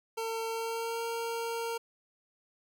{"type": "tone with pitch glide", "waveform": "25% pulse", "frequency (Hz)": [452, 461.5], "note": ["A4", "A#4"], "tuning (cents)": [47, -17], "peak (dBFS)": -29, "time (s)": [0.17, 1.78], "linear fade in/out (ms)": 10, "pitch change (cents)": 36, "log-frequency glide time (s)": [0.47, 1.03], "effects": []}